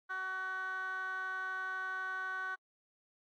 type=tone with band-pass filter; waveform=15% pulse; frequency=376 Hz; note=F#4; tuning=28 cents sharp; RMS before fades=-39 dBFS; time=0.09-2.56 s; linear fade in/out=20 ms; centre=1400 Hz; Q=7.9; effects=AAC 64 kbps